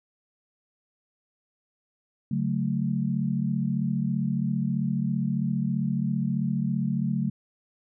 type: chord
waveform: sine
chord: F# minor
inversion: second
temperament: equal with one note detuned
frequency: 141.91 / 185 / 220 Hz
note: C#3 / F#3 / A3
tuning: +41 / 0 / 0 cents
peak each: -28 dBFS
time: 2.31-7.3 s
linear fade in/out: 5 ms
effects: none